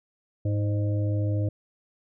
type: harmonic tone with a mistuned harmonic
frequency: 103.83 Hz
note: G#2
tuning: in tune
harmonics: 1 / 3 / 5 / 6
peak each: -23 / -33 / -37 / -39 dBFS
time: 0.45-1.49 s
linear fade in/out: 5 ms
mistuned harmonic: 6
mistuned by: -28 cents
effects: none